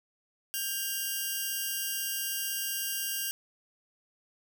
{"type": "tone pair together", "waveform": "5% pulse", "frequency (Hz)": [1595.1, 2834], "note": ["G6", "F7"], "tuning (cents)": [30, 25], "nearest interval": "minor seventh", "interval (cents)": 995, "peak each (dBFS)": -24, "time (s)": [0.54, 3.31], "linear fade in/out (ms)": 0, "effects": []}